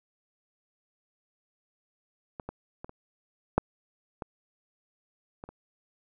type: clicks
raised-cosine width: 1 ms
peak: -23 / -22 / -25 / -30 / -7 / -21 / -26 / -30 dBFS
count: 8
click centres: 2.398 / 2.49 / 2.845 / 2.894 / 3.58 / 4.222 / 5.439 / 5.49 s
effects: none